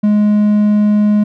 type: tone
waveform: triangle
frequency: 209.1 Hz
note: G#3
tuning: 12 cents sharp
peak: -6 dBFS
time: 0.03-1.24 s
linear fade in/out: 10 ms
effects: none